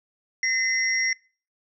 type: tone cluster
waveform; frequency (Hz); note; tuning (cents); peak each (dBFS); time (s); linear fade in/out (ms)
sine; 1845 / 2041 / 5600; A#6 / C7 / F8; -18 / -44 / +4; -30 / -22 / -28; 0.43-1.13; 2
effects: noise-tail reverb RT60 0.4 s tail -25 dB re dry